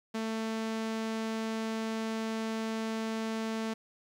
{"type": "tone", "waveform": "sawtooth", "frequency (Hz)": 222.4, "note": "A3", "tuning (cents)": 19, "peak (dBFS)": -28, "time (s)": [0.14, 3.74], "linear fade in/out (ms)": 10, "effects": ["low-pass 7000 Hz 12 dB/octave", "10-bit"]}